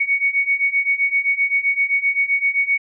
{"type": "beating tone pair", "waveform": "sine", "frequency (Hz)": [2226, 2233.7], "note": ["C#7", "C#7"], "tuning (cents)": [7, 13], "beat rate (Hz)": 7.7, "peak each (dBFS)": [-20, -18], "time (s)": [0, 2.78], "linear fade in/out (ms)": 10, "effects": []}